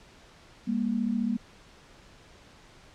sine tone pair together, 202.8 / 237.5 Hz, G#3 / A#3, -41 / +33 cents, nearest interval minor third, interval 274 cents, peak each -29 / -27 dBFS, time 0.67-1.37 s, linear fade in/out 10 ms, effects pink hiss -54 dBFS RMS until 2.94 s + low-pass 6000 Hz 12 dB/octave

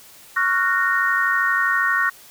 sine chord, Gb major seventh, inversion second, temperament just, 1110 / 1387.5 / 1480 / 1850 Hz, Db6 / F6 / Gb6 / Bb6, +2 / -12 / 0 / -14 cents, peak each -23 / -25 / -22 / -20 dBFS, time 0.36-2.1 s, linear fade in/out 10 ms, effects white hiss -46 dBFS RMS until 2.3 s

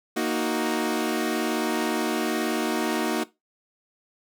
sawtooth chord, D# minor, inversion second, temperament equal, 233.1 / 311.1 / 370 Hz, A#3 / D#4 / F#4, 0 / 0 / 0 cents, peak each -24 dBFS, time 0.16-3.24 s, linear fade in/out 10 ms, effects noise-tail reverb RT60 0.2 s tail -18 dB re dry

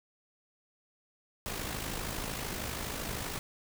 pink noise with amplitude modulation, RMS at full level -35 dBFS, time 1.46-3.39 s, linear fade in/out 0 ms, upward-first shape sine, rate 52.8 Hz, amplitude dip 50%, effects none

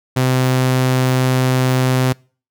sawtooth tone, 128.8 Hz, C3, 27 cents flat, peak -9 dBFS, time 0.16-2.13 s, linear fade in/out 10 ms, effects noise-tail reverb RT60 0.4 s tail -26 dB re dry

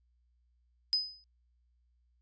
sine tone with exponential decay, 5020 Hz, D#8, 15 cents sharp, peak -23 dBFS, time 0.93-1.24 s, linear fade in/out 0 ms, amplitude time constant 67 ms, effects added 60 Hz sine -68 dBFS peak until 2.21 s + resampled to 16000 Hz

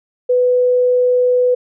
sine tone, 497.2 Hz, B4, 12 cents sharp, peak -10 dBFS, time 0.29-1.55 s, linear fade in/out 10 ms, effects none

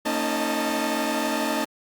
sawtooth tone cluster, 227.7 / 274.4 / 313.5 / 615 / 883 Hz, A#3 / C#4 / D#4 / D#5 / A5, -40 / -17 / +13 / -20 / +6 cents, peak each -26 dBFS, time 0.05-1.65 s, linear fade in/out 10 ms, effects Opus 48 kbps

